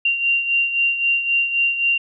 sine beating tone pair, 2768 / 2771.8 Hz, F7 / F7, -16 / -14 cents, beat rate 3.8 Hz, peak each -17 / -24 dBFS, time 0.05-1.98 s, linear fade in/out 5 ms, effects none

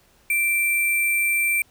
sine tone with sample-and-hold, 2349 Hz, D7, in tune, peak -18 dBFS, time 0.3-1.62 s, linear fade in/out 2 ms, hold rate 11025 Hz, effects pink hiss -58 dBFS RMS until 1.7 s

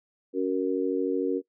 harmonic tone, 93.3 Hz, F#2, 15 cents sharp, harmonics 3 / 4 / 5, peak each -28 / -28 / -28 dBFS, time 0.33-1.42 s, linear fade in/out 50 ms, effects noise-tail reverb RT60 0.1 s tail -20 dB re dry

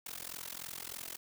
white noise with amplitude modulation, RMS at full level -40 dBFS, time 0.06-1.17 s, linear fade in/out 5 ms, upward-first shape sine, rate 43.3 Hz, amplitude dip 100%, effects none

